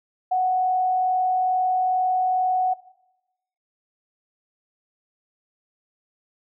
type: tone with frequency modulation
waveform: sine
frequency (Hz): 740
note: F#5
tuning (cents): 0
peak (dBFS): -18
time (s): 0.31-2.74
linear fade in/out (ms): 10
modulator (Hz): 42.3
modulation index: 0.23
effects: noise-tail reverb RT60 0.9 s tail -18 dB re dry